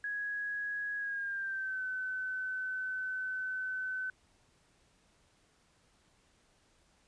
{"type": "tone with pitch glide", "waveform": "sine", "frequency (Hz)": [1664, 1517.1], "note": ["G#6", "F#6"], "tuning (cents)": [3, 43], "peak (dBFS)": -34, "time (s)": [0.04, 4.1], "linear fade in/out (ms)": 2, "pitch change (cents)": -160, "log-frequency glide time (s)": [0.97, 1.83], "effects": ["pink hiss -69 dBFS RMS until 7.07 s", "resampled to 22050 Hz"]}